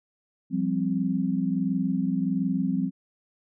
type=chord; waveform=sine; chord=F suspended second; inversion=none; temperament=equal; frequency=174.61 / 196 / 261.6 Hz; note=F3 / G3 / C4; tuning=0 / 0 / 0 cents; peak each=-28 / -27 / -27 dBFS; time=0.5-2.91 s; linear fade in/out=50 ms; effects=none